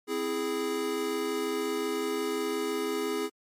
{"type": "chord", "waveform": "square", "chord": "C augmented", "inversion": "none", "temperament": "equal", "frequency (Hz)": [261.6, 329.6, 415.3], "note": ["C4", "E4", "G#4"], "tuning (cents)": [0, 0, 0], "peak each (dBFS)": [-37, -35, -31], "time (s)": [0.07, 3.3], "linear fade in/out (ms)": 50, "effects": ["MP3 64 kbps"]}